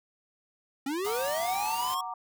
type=linear sweep; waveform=square; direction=up; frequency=261.6 to 1110 Hz; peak=-30 dBFS; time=0.86-2.01 s; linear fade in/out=5 ms
type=noise; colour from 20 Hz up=white; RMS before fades=-40 dBFS; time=1.04-1.95 s; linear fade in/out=10 ms
type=chord; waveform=sine; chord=Gb augmented; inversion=none; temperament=equal; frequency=740 / 932.3 / 1174.7 Hz; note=Gb5 / Bb5 / D6; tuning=0 / 0 / 0 cents; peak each=-38 / -37 / -39 dBFS; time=1.06-2.14 s; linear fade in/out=5 ms
effects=none